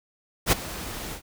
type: noise with ADSR envelope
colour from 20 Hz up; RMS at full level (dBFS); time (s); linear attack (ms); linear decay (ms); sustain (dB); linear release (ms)
pink; -17; 0.46-1.22; 64; 11; -18; 89
effects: none